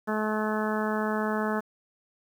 harmonic tone, 214.9 Hz, A3, 41 cents flat, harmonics 1 / 2 / 3 / 4 / 5 / 6 / 7 / 8, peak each -29 / -32 / -34 / -35 / -36 / -37 / -37 / -38 dBFS, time 0.07-1.61 s, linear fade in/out 20 ms, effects 9-bit

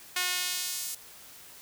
sawtooth tone with high-pass filter sweep, 361.3 Hz, F#4, 41 cents flat, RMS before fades -32 dBFS, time 0.16-0.95 s, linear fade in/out 5 ms, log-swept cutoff 1800 to 7900 Hz, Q 0.78, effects white hiss -50 dBFS RMS until 1.61 s

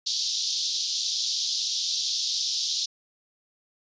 white band-pass noise, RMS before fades -28 dBFS, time 0.06-2.86 s, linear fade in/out 10 ms, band 3500 to 5900 Hz, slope 48 dB/octave, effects resampled to 16000 Hz

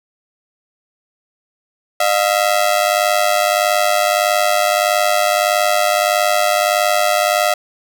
sawtooth ring-modulated tone, 659.3 Hz, E5, in tune, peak -6 dBFS, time 2-7.54 s, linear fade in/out 5 ms, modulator 50.8 Hz, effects none

